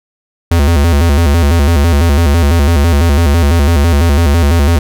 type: tone with vibrato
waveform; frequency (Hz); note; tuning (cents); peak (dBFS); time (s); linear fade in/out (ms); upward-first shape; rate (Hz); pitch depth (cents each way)
square; 77.7; D#2; -2; -7; 0.51-4.79; 5; square; 6; 150
effects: none